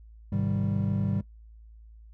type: chord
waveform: triangle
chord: Ab major seventh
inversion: none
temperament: equal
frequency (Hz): 103.83 / 130.81 / 155.56 / 196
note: Ab2 / C3 / Eb3 / G3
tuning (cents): 0 / 0 / 0 / 0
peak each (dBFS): -27 / -32 / -30 / -27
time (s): 0.32-1.21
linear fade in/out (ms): 5
effects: noise-tail reverb RT60 0.1 s tail -18 dB re dry + added 55 Hz sine -47 dBFS peak until 2.13 s

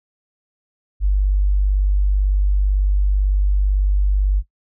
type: tone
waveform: sine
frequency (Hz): 49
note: G1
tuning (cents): 0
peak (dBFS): -13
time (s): 1-4.43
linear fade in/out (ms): 50
effects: noise-tail reverb RT60 0.1 s tail -18 dB re dry

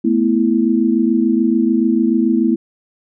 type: chord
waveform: sine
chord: A suspended second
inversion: none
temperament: equal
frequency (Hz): 220 / 246.9 / 329.6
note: A3 / B3 / E4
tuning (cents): 0 / 0 / 0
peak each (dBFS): -16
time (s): 0.04-2.56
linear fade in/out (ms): 10
effects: none

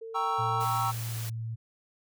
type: tone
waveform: sine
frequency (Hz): 450.6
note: A4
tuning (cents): +41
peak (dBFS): -38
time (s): 0.01-0.65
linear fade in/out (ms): 10
type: chord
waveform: triangle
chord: G diminished seventh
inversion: none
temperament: equal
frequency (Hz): 784 / 932.3 / 1108.7 / 1318.5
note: G5 / Bb5 / Db6 / Fb6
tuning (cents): 0 / 0 / 0 / 0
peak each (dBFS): -31 / -31 / -31 / -29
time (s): 0.14-0.92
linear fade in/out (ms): 20
type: tone with pitch glide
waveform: sine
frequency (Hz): 116.5 to 113.25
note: A#2 to A#2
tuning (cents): -1 to -50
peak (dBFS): -32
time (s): 0.38-1.56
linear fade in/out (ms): 20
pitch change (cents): -49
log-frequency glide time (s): 0.82-1.23
type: noise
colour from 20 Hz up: white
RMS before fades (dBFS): -41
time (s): 0.6-1.3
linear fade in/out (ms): 10
effects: none

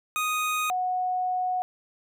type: tone pair in turn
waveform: 25% pulse / sine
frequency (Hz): 1244.5 / 734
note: D#6 / F#5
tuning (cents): 0 / -14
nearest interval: major sixth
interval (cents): 914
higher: first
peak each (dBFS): -21 / -24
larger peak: first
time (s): 0.16-0.7 / 0.7-1.62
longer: second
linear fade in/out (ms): 0
effects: none

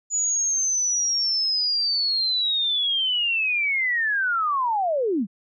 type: linear sweep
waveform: sine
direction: down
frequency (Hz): 6950 to 172.9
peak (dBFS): -20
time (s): 0.1-5.27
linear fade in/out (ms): 50
effects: none

